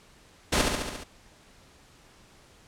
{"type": "noise with echo", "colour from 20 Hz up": "pink", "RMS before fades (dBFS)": -23, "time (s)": [0.52, 0.62], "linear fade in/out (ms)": 10, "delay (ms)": 70, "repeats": 6, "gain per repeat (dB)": -3, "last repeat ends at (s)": 1.04, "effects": ["pink hiss -56 dBFS RMS until 2.67 s", "low-pass 9000 Hz 12 dB/octave"]}